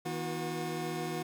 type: tone cluster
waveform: 25% pulse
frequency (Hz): 159.7 / 243.1 / 362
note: D#3 / B3 / F#4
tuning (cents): +45 / -27 / -38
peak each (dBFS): -34 / -39 / -33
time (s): 0.05-1.23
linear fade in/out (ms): 10
effects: none